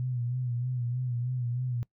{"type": "tone with vibrato", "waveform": "sine", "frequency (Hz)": 123.47, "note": "B2", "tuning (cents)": 0, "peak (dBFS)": -28, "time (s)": [0, 1.83], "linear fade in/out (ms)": 0, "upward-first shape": "sine", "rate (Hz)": 3.2, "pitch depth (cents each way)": 59, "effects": ["noise-tail reverb RT60 0.1 s tail -22 dB re dry"]}